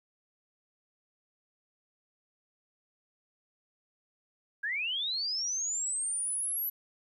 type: linear sweep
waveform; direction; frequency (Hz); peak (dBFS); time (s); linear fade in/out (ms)
sine; up; 1574 to 11910; -30; 4.63-6.7; 10
effects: 12-bit